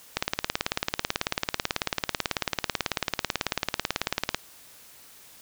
click train, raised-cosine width 0.2 ms, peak -6 dBFS, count 77, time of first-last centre 0.17-4.346 s, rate 18.2 Hz, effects white hiss -51 dBFS RMS until 5.41 s

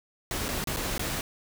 pink noise with dropouts, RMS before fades -31 dBFS, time 0.31-1.21 s, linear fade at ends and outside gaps 1 ms, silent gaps 0.483-0.488 / 0.641-0.672 / 0.763-0.769 / 0.98-0.994 s, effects none

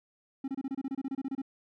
triangle tone bursts, 269.5 Hz, C#4, 49 cents flat, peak -29 dBFS, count 15, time 0.44-1.418 s, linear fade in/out 5 ms, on 40 ms, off 27 ms, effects none

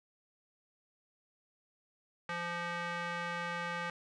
square tone with band-pass filter, 172.7 Hz, F3, 19 cents flat, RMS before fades -38 dBFS, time 2.29-3.9 s, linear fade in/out 2 ms, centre 1600 Hz, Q 1.4, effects resampled to 22050 Hz

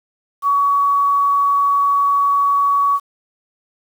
sine tone with quantisation, 1128 Hz, C#6, 30 cents sharp, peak -12 dBFS, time 0.42-3 s, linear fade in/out 50 ms, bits 7, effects none

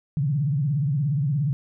sine tone with vibrato, 142.6 Hz, C#3, 49 cents sharp, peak -20 dBFS, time 0.17-1.53 s, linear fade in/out 0 ms, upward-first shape triangle, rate 17 Hz, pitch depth 230 cents each way, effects none

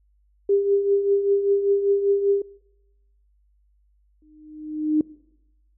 sine tone with tremolo, 399.7 Hz, G4, 34 cents sharp, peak -14 dBFS, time 0.49-2.42 s, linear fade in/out 5 ms, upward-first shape triangle, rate 5.1 Hz, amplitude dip 65%
sine tone with exponential growth, 306.4 Hz, D#4, 27 cents flat, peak -14 dBFS, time 4.22-5.01 s, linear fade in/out 2 ms, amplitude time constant 170 ms
effects noise-tail reverb RT60 0.9 s tail -22 dB re dry + added 50 Hz sine -59 dBFS peak until 5.77 s

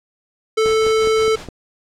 square tone, 440 Hz, A4, in tune, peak -14 dBFS, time 0.57-1.36 s, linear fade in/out 10 ms
pink noise with tremolo, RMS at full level -33 dBFS, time 0.65-1.49 s, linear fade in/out 0 ms, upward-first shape sine, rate 5.7 Hz, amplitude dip 75%
click train, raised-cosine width 2 ms, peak -16 dBFS, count 5, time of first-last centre 0.66-1.486 s, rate 4.84 Hz
effects low-pass 7000 Hz 12 dB/octave

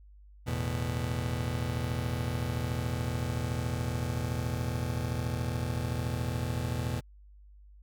35% pulse chord, E suspended fourth, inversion none, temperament just, 82.41 / 109.88 / 123.61 Hz, E2 / A2 / B2, 0 / -2 / +2 cents, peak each -33 / -36 / -31 dBFS, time 0.46-7.01 s, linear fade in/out 20 ms, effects added 50 Hz sine -51 dBFS peak until 7.82 s

